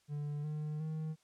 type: tone with pitch steps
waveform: triangle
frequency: 146.83 / 151.83 / 157.01 Hz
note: D3 / D#3 / D#3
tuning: 0 / -42 / +16 cents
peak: -34 dBFS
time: 0.08-1.16 s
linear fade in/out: 50 ms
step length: 360 ms
effects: white hiss -72 dBFS RMS until 1.23 s + low-pass 8000 Hz 12 dB/octave